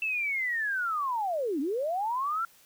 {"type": "linear two-way sweep", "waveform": "sine", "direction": "down then up", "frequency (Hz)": [2669, 260, 1388], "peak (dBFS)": -27, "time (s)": [0.02, 2.45], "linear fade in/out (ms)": 2, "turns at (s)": 1.6, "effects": ["white hiss -59 dBFS RMS until 2.65 s"]}